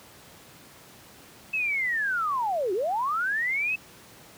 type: linear two-way sweep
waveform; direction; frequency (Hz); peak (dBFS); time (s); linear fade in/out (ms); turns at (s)
sine; down then up; 2637 to 350 to 2637; -24; 1.53-3.76; 10; 2.73
effects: pink hiss -50 dBFS RMS until 4.37 s + high-pass 100 Hz 12 dB/octave